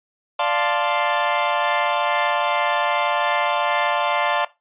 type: chord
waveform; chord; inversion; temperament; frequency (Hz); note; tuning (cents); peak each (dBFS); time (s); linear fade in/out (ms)
sawtooth; D minor seventh; none; equal; 587.3 / 698.5 / 880 / 1046.5; D5 / F5 / A5 / C6; 0 / 0 / 0 / 0; -20; 0.39-4.45; 5
effects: noise-tail reverb RT60 0.2 s tail -17 dB re dry + resampled to 8000 Hz